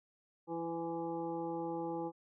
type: harmonic tone with a mistuned harmonic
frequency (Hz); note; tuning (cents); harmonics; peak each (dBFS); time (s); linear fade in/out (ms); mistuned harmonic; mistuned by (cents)
166.9; E3; +22; 1 / 2 / 3 / 5 / 6 / 7; -47 / -39 / -42 / -42 / -55 / -55; 0.47-2.12; 50; 6; +29
effects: none